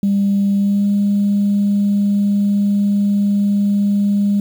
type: tone with pitch glide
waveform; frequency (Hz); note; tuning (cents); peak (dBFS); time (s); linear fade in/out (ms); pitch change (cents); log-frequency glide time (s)
sine; 199.5 to 202.4; G3 to G#3; +31 to -44; -11; 0.03-4.4; 2; +25; 0.56-0.86
effects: tanh soft clip ceiling -8 dBFS + 7-bit